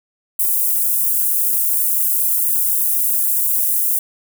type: high-pass noise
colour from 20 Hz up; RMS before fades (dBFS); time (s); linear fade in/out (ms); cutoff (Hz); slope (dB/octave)
white; -17; 0.39-3.99; 5; 9900; 24
effects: none